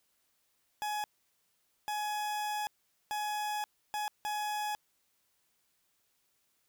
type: tone bursts at uneven times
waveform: 40% pulse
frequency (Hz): 841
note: G#5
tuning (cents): +22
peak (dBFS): -32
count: 5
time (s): 0.82-1.04 / 1.88-2.67 / 3.11-3.64 / 3.94-4.08 / 4.25-4.75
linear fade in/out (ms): 0
effects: white hiss -75 dBFS RMS until 6.68 s